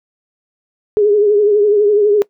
sine tone with vibrato, 415.3 Hz, G#4, in tune, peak -8 dBFS, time 0.97-2.22 s, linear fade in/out 0 ms, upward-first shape triangle, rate 12 Hz, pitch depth 67 cents each way, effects noise-tail reverb RT60 0.1 s tail -20 dB re dry

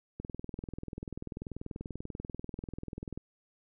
click train, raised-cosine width 3 ms, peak -26 dBFS, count 62, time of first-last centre 0.2-3.176 s, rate 20.5 Hz, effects none

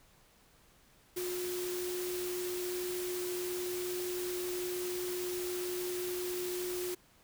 sine tone in noise, 359.9 Hz, F#4, 48 cents flat, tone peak -35 dBFS, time 1.16-6.95 s, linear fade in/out 10 ms, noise white, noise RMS -42 dBFS, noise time 1.16-6.95 s, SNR +4 dB, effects pink hiss -64 dBFS RMS until 7.23 s

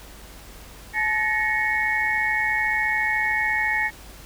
sine tone cluster, 860 / 1739 / 1873 / 2202 Hz, A5 / A6 / A#6 / C#7, -40 / -21 / +8 / -12 cents, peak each -28 / -30 / -23 / -25 dBFS, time 0.93-3.91 s, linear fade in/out 50 ms, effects added 50 Hz sine -45 dBFS peak until 4.25 s + pink hiss -45 dBFS RMS until 4.25 s

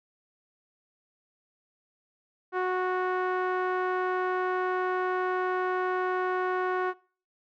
sawtooth tone with low-pass filter, 367.7 Hz, F#4, 11 cents flat, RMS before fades -28 dBFS, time 2.52-6.94 s, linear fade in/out 50 ms, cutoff 1400 Hz, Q 2.1, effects noise-tail reverb RT60 0.4 s tail -22 dB re dry

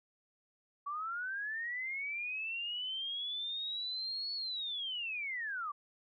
sine linear two-way sweep, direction up then down, 1128 to 4427 to 1128 Hz, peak -36 dBFS, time 0.86-5.72 s, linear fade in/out 10 ms, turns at 4.34 s, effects none

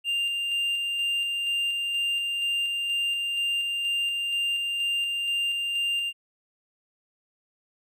triangle tone with tremolo, 2794 Hz, F7, in tune, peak -22 dBFS, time 0.04-6.13 s, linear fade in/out 50 ms, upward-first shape square, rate 2.1 Hz, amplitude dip 25%, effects none

